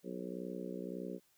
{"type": "harmonic tone with a mistuned harmonic", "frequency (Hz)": 61.74, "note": "B1", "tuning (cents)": 0, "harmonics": [3, 4, 5, 6, 7, 8, 9], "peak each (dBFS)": [-45, -47, -48, -47, -47, -53, -50], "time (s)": [0.03, 1.2], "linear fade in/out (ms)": 50, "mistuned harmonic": 9, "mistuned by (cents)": -36, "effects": ["white hiss -72 dBFS RMS until 1.37 s"]}